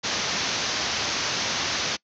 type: low-pass noise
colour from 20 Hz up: white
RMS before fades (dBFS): -27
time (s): 0.03-1.97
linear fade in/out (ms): 20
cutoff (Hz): 6400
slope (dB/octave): 96
effects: noise-tail reverb RT60 0.1 s tail -24 dB re dry + high-pass 80 Hz 12 dB/octave